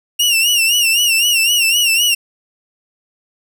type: tone with vibrato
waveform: sawtooth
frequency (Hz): 2794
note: F7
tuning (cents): 0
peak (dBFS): -8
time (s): 0.19-2.15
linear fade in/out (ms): 10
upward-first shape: sine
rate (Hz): 3.9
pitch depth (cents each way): 96
effects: none